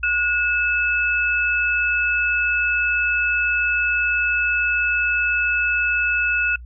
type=tone pair together; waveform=sine; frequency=1451.3 / 2613 Hz; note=F#6 / E7; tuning=-34 / -16 cents; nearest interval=minor seventh; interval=1018 cents; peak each=-20 dBFS; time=0.03-6.56 s; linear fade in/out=5 ms; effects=noise-tail reverb RT60 0.1 s tail -24 dB re dry + added 60 Hz sine -35 dBFS peak until 6.65 s